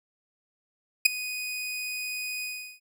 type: tone with ADSR envelope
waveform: sawtooth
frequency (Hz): 2489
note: D#7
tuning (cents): 0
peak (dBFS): -8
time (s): 1.05-2.8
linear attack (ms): 10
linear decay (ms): 8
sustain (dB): -20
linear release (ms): 370
effects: none